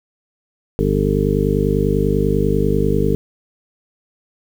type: harmonic tone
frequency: 50.1 Hz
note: G1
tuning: 38 cents sharp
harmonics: 1 / 2 / 3 / 4 / 5 / 6 / 8 / 9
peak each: -21 / -24 / -21 / -22 / -26 / -24 / -21 / -21 dBFS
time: 0.79-3.15 s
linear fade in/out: 0 ms
effects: 7-bit